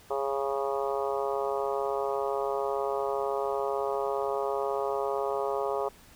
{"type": "harmonic tone with a mistuned harmonic", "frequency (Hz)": 137.9, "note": "C#3", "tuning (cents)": -9, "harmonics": [3, 4, 5, 6, 7, 8, 9], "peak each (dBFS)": [-31, -33, -35, -37, -38, -39, -40], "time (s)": [0.1, 5.89], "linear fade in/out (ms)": 10, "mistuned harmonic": 9, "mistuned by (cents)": -18, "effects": ["pink hiss -55 dBFS RMS until 6.15 s"]}